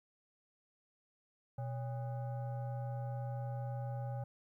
sine tone with frequency modulation, 123.47 Hz, B2, in tune, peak -37 dBFS, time 1.58-4.24 s, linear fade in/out 5 ms, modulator 683 Hz, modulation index 0.59, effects 13-bit

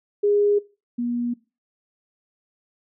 sine tone pair in turn, 410.7 / 240.1 Hz, G#4 / B3, -19 / -49 cents, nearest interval major sixth, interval 930 cents, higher first, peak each -16 / -22 dBFS, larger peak first, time 0.23-0.59 / 0.98-1.34 s, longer neither, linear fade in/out 10 ms, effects noise-tail reverb RT60 0.3 s tail -20 dB re dry

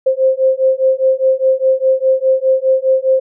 sine beating tone pair, 523.3 / 528.2 Hz, C5 / C5, 0 / +16 cents, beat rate 4.9 Hz, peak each -13 dBFS, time 0.06-3.2 s, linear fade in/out 10 ms, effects none

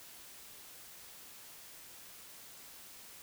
silence, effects white hiss -53 dBFS RMS until 3.22 s

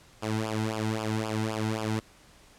sawtooth tone with flanger, 109.4 Hz, A2, 9 cents flat, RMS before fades -30 dBFS, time 0.22-2 s, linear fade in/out 10 ms, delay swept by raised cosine 0.49 to 1.79 ms, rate 3.8 Hz, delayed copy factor -0.95, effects pink hiss -56 dBFS RMS until 2.58 s + low-pass 10000 Hz 12 dB/octave

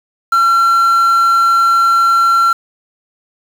triangle tone with quantisation, 1362 Hz, F6, 44 cents flat, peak -6 dBFS, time 0.32-2.53 s, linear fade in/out 5 ms, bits 5, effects none

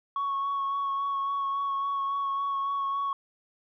sine tone with vibrato, 1108.7 Hz, C#6, in tune, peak -25 dBFS, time 0.16-3.13 s, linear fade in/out 2 ms, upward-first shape sine, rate 3.6 Hz, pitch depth 16 cents each way, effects tanh soft clip ceiling -24 dBFS

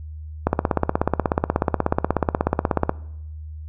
click train, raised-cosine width 1 ms, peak -3 dBFS, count 41, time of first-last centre 0.47-2.894 s, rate 16.5 Hz, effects noise-tail reverb RT60 0.8 s tail -21 dB re dry + added 77 Hz sine -32 dBFS peak until 3.68 s

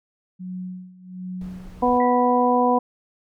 sine tone with tremolo, 183.3 Hz, F#3, 16 cents flat, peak -28 dBFS, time 0.39-1.85 s, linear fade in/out 20 ms, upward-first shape sine, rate 1.3 Hz, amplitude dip 85%
brown noise, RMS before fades -41 dBFS, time 1.41-1.98 s, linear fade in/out 2 ms
harmonic tone, 246.9 Hz, B3, in tune, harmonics 1 / 2 / 3 / 4, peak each -21 / -21 / -21 / -21 dBFS, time 1.82-2.79 s, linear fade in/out 10 ms
sine tone with exponential decay, 1957 Hz, B6, 16 cents flat, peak -31 dBFS, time 2-2.6 s, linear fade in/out 2 ms, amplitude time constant 130 ms
effects none

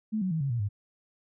sine tone with pitch steps, 216.6 / 186.4 / 160.4 / 138.03 / 118.79 / 102.22 Hz, A3 / F#3 / E3 / C#3 / A#2 / G#2, -27 / +13 / -47 / -7 / +33 / -27 cents, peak -26 dBFS, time 0.12-0.69 s, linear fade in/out 20 ms, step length 95 ms, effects none

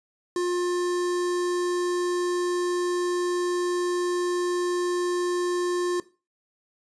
square tone with notch filter, 354.8 Hz, F4, 27 cents sharp, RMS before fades -25 dBFS, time 0.36-6 s, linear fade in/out 2 ms, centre 2600 Hz, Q 1.4, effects noise-tail reverb RT60 0.3 s tail -17 dB re dry + resampled to 22050 Hz

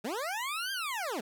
20% pulse linear two-way sweep, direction up then down, 187.2 to 1617 to 187.2 Hz, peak -28 dBFS, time 0.04-1.21 s, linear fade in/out 10 ms, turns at 0.72 s, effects none

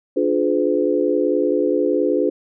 sine chord, D diminished seventh, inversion none, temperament just, 293.7 / 352.4 / 422.9 / 507.5 Hz, D4 / F4 / Ab4 / Cb5, 0 / +16 / +31 / +47 cents, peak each -21 dBFS, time 0.16-2.3 s, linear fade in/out 10 ms, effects none

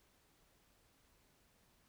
silence, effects pink hiss -72 dBFS RMS until 1.88 s

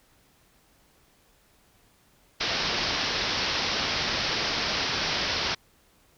white low-pass noise, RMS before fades -28 dBFS, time 2.4-5.55 s, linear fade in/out 10 ms, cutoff 5600 Hz, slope 96 dB/octave, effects pink hiss -62 dBFS RMS until 6.17 s

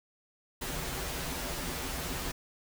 pink noise with comb filter, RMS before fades -36 dBFS, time 0.61-2.32 s, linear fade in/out 10 ms, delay 9.5 ms, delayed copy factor -0.95, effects none

